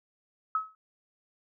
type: tone with exponential decay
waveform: sine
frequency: 1285 Hz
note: E6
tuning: 45 cents flat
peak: -22 dBFS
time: 0.55-0.75 s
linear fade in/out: 2 ms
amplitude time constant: 42 ms
effects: none